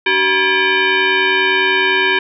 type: tone with frequency modulation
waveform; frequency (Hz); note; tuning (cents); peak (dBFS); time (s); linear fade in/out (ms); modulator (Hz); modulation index
sine; 379.4; F#4; +43; -11; 0.06-2.19; 5; 669; 4.1
effects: none